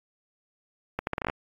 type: accelerating click train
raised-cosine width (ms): 0.5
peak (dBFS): -13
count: 9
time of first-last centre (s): 0.99-1.299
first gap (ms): 81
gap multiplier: 0.77
effects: AAC 32 kbps